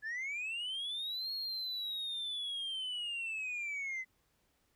sine linear two-way sweep, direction up then down, 1689 to 4317 to 2022 Hz, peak -34 dBFS, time 0.02-4.05 s, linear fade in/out 50 ms, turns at 1.33 s, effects tanh soft clip ceiling -35 dBFS + pink hiss -75 dBFS RMS until 4.75 s

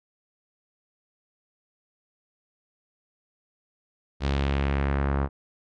sawtooth tone with low-pass filter sweep, 69.4 Hz, C#2, 3 cents sharp, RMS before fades -25 dBFS, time 4.2-5.29 s, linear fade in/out 50 ms, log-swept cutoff 4400 to 1200 Hz, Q 1.5, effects none

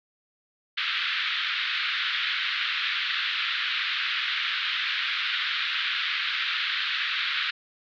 white band-pass noise, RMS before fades -28 dBFS, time 0.77-7.51 s, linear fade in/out 10 ms, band 1300 to 3900 Hz, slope 48 dB/octave, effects none

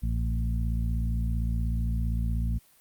harmonic tone with a mistuned harmonic, 57.1 Hz, A#1, 35 cents flat, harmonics 1 / 2 / 3 / 4, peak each -26 / -32 / -36 / -38 dBFS, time 0.02-2.59 s, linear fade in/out 20 ms, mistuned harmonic 1, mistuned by +41 cents, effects white hiss -60 dBFS RMS until 2.8 s + Opus 32 kbps

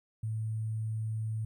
sine tone with sample-and-hold, 110 Hz, A2, in tune, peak -31 dBFS, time 0.23-1.45 s, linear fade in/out 5 ms, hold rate 8820 Hz, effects none

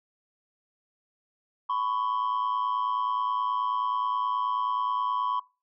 sine tone pair together, 1000 / 1109.4 Hz, B5 / C#6, +21 / +1 cents, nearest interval major second, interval 180 cents, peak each -26 / -26 dBFS, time 1.69-5.4 s, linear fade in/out 10 ms, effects noise-tail reverb RT60 0.3 s tail -23 dB re dry + tanh soft clip ceiling -22 dBFS

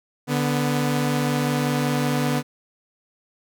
sawtooth tone pair together, 146.13 / 246.9 Hz, D3 / B3, -8 / 0 cents, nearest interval major sixth, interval 908 cents, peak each -19 dBFS, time 0.27-2.43 s, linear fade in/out 50 ms, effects none

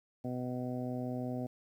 harmonic tone, 125.2 Hz, B2, 24 cents sharp, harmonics 1 / 2 / 3 / 4 / 5 / 6, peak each -40 / -37 / -47 / -45 / -44 / -48 dBFS, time 0.24-1.47 s, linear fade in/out 10 ms, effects 11-bit

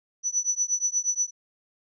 sine tone with tremolo, 5950 Hz, F#8, 9 cents sharp, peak -19 dBFS, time 0.23-1.31 s, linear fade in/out 50 ms, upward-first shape triangle, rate 8.4 Hz, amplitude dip 100%, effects none

